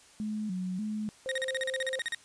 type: tone with vibrato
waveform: sine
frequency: 198.2 Hz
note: G3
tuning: 19 cents sharp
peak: -31 dBFS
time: 0.2-1.09 s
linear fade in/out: 0 ms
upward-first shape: square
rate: 1.7 Hz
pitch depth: 130 cents each way
type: tone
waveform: sine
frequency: 523 Hz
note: C5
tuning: 1 cent flat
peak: -33 dBFS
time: 1.26-1.99 s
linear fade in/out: 0 ms
type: tone bursts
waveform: 30% pulse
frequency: 1864.7 Hz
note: A#6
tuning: in tune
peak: -27 dBFS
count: 14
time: 1.29-2.147 s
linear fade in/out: 0 ms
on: 25 ms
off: 39 ms
effects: white hiss -57 dBFS RMS until 2.24 s + resampled to 22050 Hz